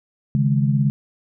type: chord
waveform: sine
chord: C# suspended second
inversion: none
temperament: just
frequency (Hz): 138.59 / 155.92 / 207.9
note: C#3 / D#3 / G#3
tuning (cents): 0 / +4 / +2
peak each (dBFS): -17 / -23 / -21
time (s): 0.35-0.9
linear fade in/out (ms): 0
effects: none